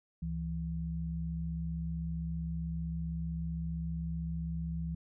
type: tone pair together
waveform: sine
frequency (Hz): 69.3 / 164.82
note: C#2 / E3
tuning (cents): 0 / 0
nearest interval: octave + minor third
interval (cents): 1500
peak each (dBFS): -38 / -35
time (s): 0.22-4.95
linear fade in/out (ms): 5
effects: none